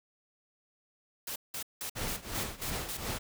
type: noise bursts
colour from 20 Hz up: white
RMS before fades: -38 dBFS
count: 7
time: 1.27-2.973 s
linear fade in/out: 5 ms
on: 89 ms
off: 180 ms
type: noise with tremolo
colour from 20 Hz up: pink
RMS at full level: -34 dBFS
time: 1.95-3.19 s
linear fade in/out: 20 ms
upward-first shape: triangle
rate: 2.8 Hz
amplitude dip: 90%
effects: none